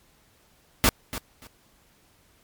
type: noise with echo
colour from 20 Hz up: pink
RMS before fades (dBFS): -18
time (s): 0.84-0.89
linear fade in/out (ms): 0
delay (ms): 290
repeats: 2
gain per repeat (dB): -14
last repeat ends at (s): 1.47
effects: pink hiss -61 dBFS RMS until 2.43 s + MP3 96 kbps